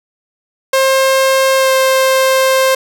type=tone with pitch glide; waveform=sawtooth; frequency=532 to 527.1 Hz; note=C5 to C5; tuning=+29 to +13 cents; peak=-5 dBFS; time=0.73-2.75 s; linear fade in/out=5 ms; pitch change=-16 cents; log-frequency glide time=1.57-1.71 s; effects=none